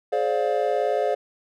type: chord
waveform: triangle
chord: D half-diminished seventh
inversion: second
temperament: just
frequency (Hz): 422.9 / 528.6 / 587.3 / 704.8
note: Ab4 / C5 / D5 / F5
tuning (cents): +31 / +18 / 0 / +16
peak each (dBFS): -24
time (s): 0.12-1.15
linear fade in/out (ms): 10
effects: none